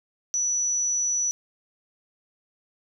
sine tone, 5920 Hz, F#8, in tune, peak -22 dBFS, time 0.34-1.31 s, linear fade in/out 0 ms, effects none

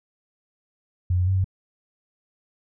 sine tone with pitch steps, 89.9 / 90.5 / 95.1 / 94.1 Hz, F#2 / F#2 / F#2 / F#2, -49 / -38 / +48 / +30 cents, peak -18 dBFS, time 1.1-1.444 s, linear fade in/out 5 ms, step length 86 ms, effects none

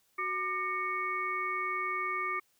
harmonic tone with a mistuned harmonic, 370 Hz, F#4, in tune, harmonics 1 / 3 / 5 / 6, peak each -42 / -33 / -42 / -35 dBFS, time 0.18-2.4 s, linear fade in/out 10 ms, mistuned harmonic 3, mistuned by +130 cents, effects white hiss -71 dBFS RMS until 2.59 s

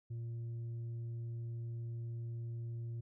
sine tone with tanh clipping, 116.54 Hz, A#2, in tune, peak -40 dBFS, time 0.1-3.01 s, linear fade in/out 10 ms, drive 3 dB, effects none

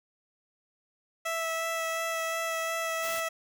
15% pulse tone with vibrato, 656 Hz, E5, 9 cents flat, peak -23 dBFS, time 1.25-3.29 s, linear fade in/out 10 ms, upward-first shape sine, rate 2.8 Hz, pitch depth 10 cents each way
white noise, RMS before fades -40 dBFS, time 3.02-3.21 s, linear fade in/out 20 ms
effects none

